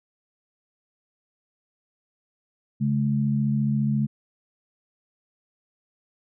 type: tone pair together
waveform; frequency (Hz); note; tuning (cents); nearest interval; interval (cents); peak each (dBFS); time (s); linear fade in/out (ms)
sine; 138.59 / 213.2; C#3 / G#3; 0 / +46; perfect fifth; 746; -23; 2.8-4.07; 20
effects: none